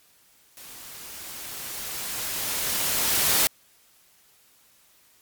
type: noise with level ramp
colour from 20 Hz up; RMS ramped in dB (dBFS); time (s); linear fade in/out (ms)
white; -44 to -20; 0.57-3.47; 0
effects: white hiss -59 dBFS RMS until 5.21 s + MP3 96 kbps